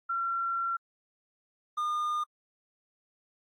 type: tone pair in turn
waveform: sine / triangle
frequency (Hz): 1364 / 1214.3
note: F6 / D#6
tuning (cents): -41 / -43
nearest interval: major second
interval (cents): 202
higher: first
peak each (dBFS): -28 / -26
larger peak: second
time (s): 0.09-0.77 / 1.77-2.24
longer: first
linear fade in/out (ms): 10
effects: AAC 48 kbps

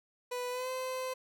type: tone with pitch glide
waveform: 30% pulse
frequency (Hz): 494.5 to 515.2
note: B4 to C5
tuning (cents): +2 to -27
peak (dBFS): -32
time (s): 0.31-1.14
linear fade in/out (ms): 10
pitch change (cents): +71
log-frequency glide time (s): 0.5-0.69
effects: none

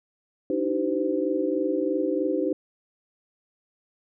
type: tone cluster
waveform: sine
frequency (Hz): 296.3 / 319.6 / 383.5 / 512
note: D4 / D#4 / G4 / C5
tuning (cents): +15 / +47 / -38 / -38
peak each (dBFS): -28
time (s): 0.5-2.53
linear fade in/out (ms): 2
effects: none

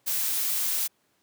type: noise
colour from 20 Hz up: blue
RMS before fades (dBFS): -27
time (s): 0.06-0.88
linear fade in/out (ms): 20
effects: pink hiss -69 dBFS RMS until 1.22 s + high-pass 150 Hz 12 dB/octave

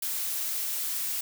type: noise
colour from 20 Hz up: blue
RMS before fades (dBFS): -31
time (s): 0.02-1.21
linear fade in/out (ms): 5
effects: none

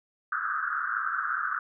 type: band-pass noise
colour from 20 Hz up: pink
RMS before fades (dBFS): -30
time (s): 0.32-1.59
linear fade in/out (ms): 5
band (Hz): 1200 to 1600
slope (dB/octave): 96
effects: none

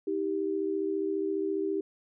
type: tone pair together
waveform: sine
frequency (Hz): 317.3 / 392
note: D#4 / G4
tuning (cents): +34 / 0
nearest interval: major third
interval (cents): 366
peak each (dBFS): -32 / -29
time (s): 0.07-1.81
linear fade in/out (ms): 5
effects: none

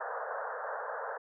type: band-pass noise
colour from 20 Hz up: pink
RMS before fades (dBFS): -38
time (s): 0-1.18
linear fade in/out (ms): 10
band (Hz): 460 to 1700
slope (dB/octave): 96
effects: none

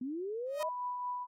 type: linear sweep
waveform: sine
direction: up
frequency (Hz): 241.1 to 648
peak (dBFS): -35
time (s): 0.01-0.69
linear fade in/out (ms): 5
type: tone with exponential growth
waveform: sawtooth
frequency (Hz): 623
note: D#5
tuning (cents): +2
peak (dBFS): -29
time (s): 0.46-0.63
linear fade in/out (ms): 2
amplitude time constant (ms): 35
type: tone with tremolo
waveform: sine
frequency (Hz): 987.8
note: B5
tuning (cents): 0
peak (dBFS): -33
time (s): 0.59-1.27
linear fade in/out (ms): 50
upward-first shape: triangle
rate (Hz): 4.5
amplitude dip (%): 35
effects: AAC 64 kbps

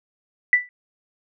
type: tone with exponential decay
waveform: sine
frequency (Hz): 1975.5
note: B6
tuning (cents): 0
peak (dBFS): -8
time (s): 0.53-0.69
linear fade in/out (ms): 1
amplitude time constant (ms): 33
effects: none

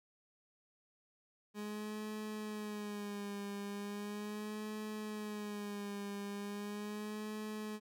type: tone with vibrato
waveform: 30% pulse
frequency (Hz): 207.8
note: G#3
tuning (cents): +1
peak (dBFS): -38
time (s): 1.54-7.8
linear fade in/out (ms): 50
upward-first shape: sine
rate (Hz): 0.38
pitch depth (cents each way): 52
effects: none

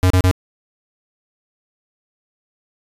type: tone bursts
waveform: square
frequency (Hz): 91.9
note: F#2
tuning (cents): -11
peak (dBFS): -11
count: 3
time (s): 0.03-0.312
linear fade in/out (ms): 0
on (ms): 72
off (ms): 33
effects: resampled to 32000 Hz

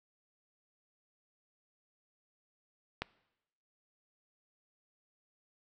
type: click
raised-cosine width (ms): 0.3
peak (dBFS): -18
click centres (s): 3.02
effects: noise-tail reverb RT60 0.9 s tail -21 dB re dry

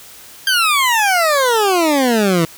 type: exponential sweep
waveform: 20% pulse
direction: down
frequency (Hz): 1600 to 160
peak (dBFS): -7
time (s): 0.47-2.45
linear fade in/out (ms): 2
effects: white hiss -39 dBFS RMS until 2.57 s

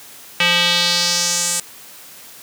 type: tone with band-pass filter sweep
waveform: square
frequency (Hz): 174.61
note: F3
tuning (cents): 0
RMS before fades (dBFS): -17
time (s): 0.4-1.6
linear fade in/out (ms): 2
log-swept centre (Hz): 2700 to 8300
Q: 2.5
effects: white hiss -40 dBFS RMS until 2.42 s + high-pass 100 Hz 12 dB/octave

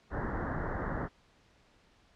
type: low-pass noise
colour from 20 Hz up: pink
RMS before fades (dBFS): -35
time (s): 0.1-1.09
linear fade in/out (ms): 50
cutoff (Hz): 1900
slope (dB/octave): 96
effects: pink hiss -65 dBFS RMS until 2.15 s + low-pass 5000 Hz 12 dB/octave

